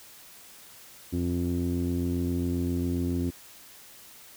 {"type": "tone with low-pass filter", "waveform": "sawtooth", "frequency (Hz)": 87.4, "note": "F2", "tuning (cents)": 2, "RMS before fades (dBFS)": -28, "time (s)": [1.12, 3.31], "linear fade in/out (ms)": 20, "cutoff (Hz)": 300, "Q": 5.4, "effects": ["white hiss -50 dBFS RMS until 4.36 s"]}